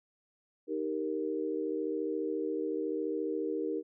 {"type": "chord", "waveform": "sine", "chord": "Eb major", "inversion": "none", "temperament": "equal", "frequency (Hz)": [311.1, 392, 466.2], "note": ["Eb4", "G4", "Bb4"], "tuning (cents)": [0, 0, 0], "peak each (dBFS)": [-35, -36, -35], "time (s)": [0.67, 3.83], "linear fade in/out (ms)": 50, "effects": []}